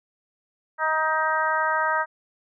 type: harmonic tone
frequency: 314.4 Hz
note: D#4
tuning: 18 cents sharp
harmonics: 2 / 3 / 4 / 5 / 6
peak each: -29 / -25 / -26 / -26 / -31 dBFS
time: 0.78-2.06 s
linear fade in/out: 50 ms
effects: none